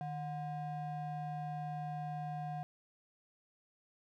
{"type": "ring-modulated tone", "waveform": "triangle", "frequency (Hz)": 440, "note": "A4", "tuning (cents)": 0, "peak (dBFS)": -33, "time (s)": [0.01, 2.63], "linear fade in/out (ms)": 0, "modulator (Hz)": 287, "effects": []}